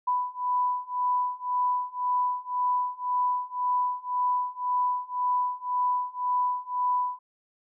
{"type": "beating tone pair", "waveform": "sine", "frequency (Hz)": [992, 993.9], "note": ["B5", "B5"], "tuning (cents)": [7, 11], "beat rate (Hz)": 1.9, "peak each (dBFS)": [-28, -27], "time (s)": [0.07, 7.19], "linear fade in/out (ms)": 10, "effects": []}